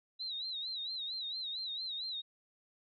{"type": "tone with vibrato", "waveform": "sine", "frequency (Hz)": 3918, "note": "B7", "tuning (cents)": -15, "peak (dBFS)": -37, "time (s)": [0.19, 2.22], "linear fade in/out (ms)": 20, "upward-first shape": "sine", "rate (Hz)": 4.4, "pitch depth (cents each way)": 110, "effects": []}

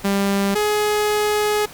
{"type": "tone pair in turn", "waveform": "sawtooth", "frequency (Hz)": [198.3, 420.2], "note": ["G3", "G#4"], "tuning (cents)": [20, 20], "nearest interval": "octave + minor second", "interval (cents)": 1300, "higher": "second", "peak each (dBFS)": -13, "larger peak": "neither", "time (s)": [[0.04, 0.55], [0.55, 1.66]], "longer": "second", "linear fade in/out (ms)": 10, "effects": ["pink hiss -40 dBFS RMS until 1.73 s"]}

